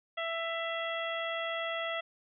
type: harmonic tone with a mistuned harmonic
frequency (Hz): 663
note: E5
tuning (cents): +10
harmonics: 1 / 2 / 3 / 4 / 5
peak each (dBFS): -36 / -39 / -38 / -43 / -41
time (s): 0.17-2.01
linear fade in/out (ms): 10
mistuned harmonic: 4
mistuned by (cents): +32
effects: none